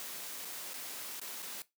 white noise with dropouts, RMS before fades -43 dBFS, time 0-1.62 s, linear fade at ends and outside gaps 0 ms, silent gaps 0.449-0.453 / 0.735-0.74 / 1.197-1.215 / 1.421-1.426 s, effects noise-tail reverb RT60 0.2 s tail -19 dB re dry + high-pass 200 Hz 12 dB/octave

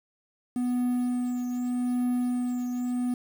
triangle tone with tremolo, 246.9 Hz, B3, in tune, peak -21 dBFS, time 0.56-3.14 s, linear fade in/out 2 ms, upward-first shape triangle, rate 0.82 Hz, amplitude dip 45%, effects 8-bit

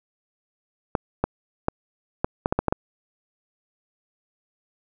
clicks, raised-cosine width 1 ms, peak -6 dBFS, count 9, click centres 0.952 / 1.24 / 1.684 / 2.245 / 2.459 / 2.525 / 2.59 / 2.683 / 2.725 s, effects none

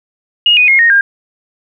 sine tone with pitch steps, 2866 / 2481 / 2147 / 1858.4 / 1608.5 Hz, F7 / D#7 / C7 / A#6 / G6, +44 / -6 / +44 / -6 / +44 cents, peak -5 dBFS, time 0.46-1.01 s, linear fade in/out 2 ms, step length 110 ms, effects none

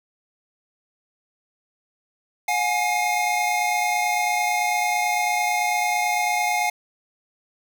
square tone cluster, 720 / 834 / 2131 Hz, F#5 / G#5 / C7, -47 / +7 / +31 cents, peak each -25 / -25 / -26 dBFS, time 2.48-6.7 s, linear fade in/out 5 ms, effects none

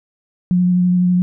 sine tone with vibrato, 179.6 Hz, F3, 49 cents sharp, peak -11 dBFS, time 0.51-1.22 s, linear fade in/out 0 ms, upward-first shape triangle, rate 12 Hz, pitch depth 17 cents each way, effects none

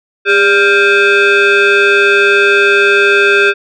sine tone with frequency modulation, 587.3 Hz, D5, in tune, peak -4 dBFS, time 0.25-3.54 s, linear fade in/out 50 ms, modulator 991 Hz, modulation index 2.2, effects tanh soft clip ceiling -3 dBFS

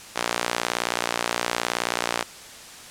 sawtooth tone with high-pass filter, 59 Hz, A#1, 22 cents sharp, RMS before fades -27 dBFS, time 0.15-2.24 s, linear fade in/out 20 ms, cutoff 660 Hz, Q 0.57, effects white hiss -42 dBFS RMS until 2.9 s + low-pass 9000 Hz 12 dB/octave

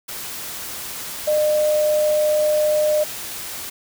sine tone in noise, 606 Hz, D#5, 46 cents flat, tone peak -15 dBFS, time 1.27-3.04 s, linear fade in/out 10 ms, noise white, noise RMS -31 dBFS, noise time 0.08-3.7 s, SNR +13 dB, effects none

